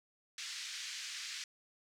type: band-pass noise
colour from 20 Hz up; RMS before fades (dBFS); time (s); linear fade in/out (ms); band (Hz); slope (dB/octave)
white; -44; 0.38-1.44; 2; 1700 to 6300; 24
effects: none

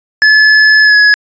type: tone with pitch glide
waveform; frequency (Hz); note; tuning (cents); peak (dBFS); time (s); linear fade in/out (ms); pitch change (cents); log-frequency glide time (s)
square; 1721 to 1686.6; A6 to G#6; -39 to +26; -4; 0.22-1.14; 0; -35; 0.82-0.96
effects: resampled to 16000 Hz

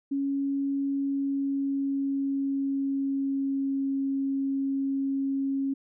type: tone with pitch glide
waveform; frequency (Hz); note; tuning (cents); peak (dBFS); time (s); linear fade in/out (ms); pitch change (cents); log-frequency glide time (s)
sine; 277.2 to 272.8; C#4 to C#4; 0 to -28; -25; 0.11-5.74; 10; -28; 0.88-3.93
effects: none

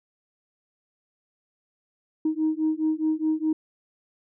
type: beating tone pair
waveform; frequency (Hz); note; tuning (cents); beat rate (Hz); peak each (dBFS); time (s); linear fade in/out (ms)
sine; 311.1 / 315.9; D#4 / D#4; 0 / +26; 4.8; -24; 2.25-3.53; 5
effects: tanh soft clip ceiling -16 dBFS

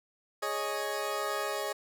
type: chord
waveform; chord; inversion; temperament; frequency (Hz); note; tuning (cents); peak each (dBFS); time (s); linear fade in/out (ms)
20% pulse; Ab suspended fourth; none; equal; 415.3 / 554.4 / 622.3; Ab4 / Db5 / Eb5; 0 / 0 / 0; -31; 0.42-1.73; 10
effects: none

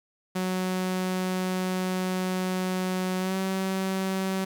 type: tone with pitch glide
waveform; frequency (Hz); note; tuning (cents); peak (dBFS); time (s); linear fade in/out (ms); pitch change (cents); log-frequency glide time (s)
sawtooth; 185 to 190.42; F#3 to G3; 0 to -50; -22; 0.35-4.45; 10; +50; 3.19-3.36
effects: 9-bit

